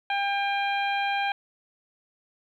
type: harmonic tone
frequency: 800 Hz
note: G5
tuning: 35 cents sharp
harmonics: 1 / 2 / 3 / 4 / 5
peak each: -26 / -31 / -31 / -36 / -43 dBFS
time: 0.1-1.32 s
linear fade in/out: 2 ms
effects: 10-bit